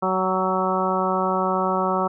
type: harmonic tone with a mistuned harmonic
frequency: 187.4 Hz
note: F#3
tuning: 22 cents sharp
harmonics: 1 / 2 / 3 / 4 / 5 / 6 / 7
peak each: -27 / -27 / -27 / -27 / -27 / -27 / -27 dBFS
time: 0.02-2.08 s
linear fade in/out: 10 ms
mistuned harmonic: 5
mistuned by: -17 cents
effects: none